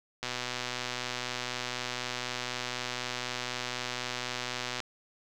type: click train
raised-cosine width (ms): 0.2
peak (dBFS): -16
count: 568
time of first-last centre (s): 0.23-4.803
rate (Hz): 124
effects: none